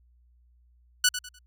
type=tone with echo; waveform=10% pulse; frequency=1481 Hz; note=F#6; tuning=1 cent sharp; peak=-10 dBFS; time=1.04-1.09 s; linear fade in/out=5 ms; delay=100 ms; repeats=3; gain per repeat=-11 dB; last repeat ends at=1.39 s; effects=added 60 Hz sine -58 dBFS peak until 1.46 s